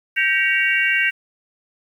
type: tone cluster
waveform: sine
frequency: 1564 / 1911 / 2253 / 2764 Hz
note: G6 / A#6 / C#7 / F7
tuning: -4 / +43 / +28 / -19 cents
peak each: -21 dBFS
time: 0.16-1.11 s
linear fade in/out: 20 ms
effects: 8-bit